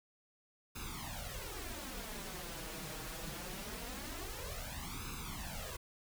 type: noise with flanger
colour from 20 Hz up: pink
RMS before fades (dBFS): -44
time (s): 0.75-5.77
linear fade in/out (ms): 10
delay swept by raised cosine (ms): 0.78 to 6.38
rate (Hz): 0.23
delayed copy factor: +1
effects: none